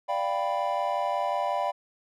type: chord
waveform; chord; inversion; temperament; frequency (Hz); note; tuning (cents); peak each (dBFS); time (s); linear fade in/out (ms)
triangle; G dominant seventh; second; equal; 587.3 / 698.5 / 784 / 987.8; D5 / F5 / G5 / B5; 0 / 0 / 0 / 0; -29; 0.08-1.72; 20
effects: none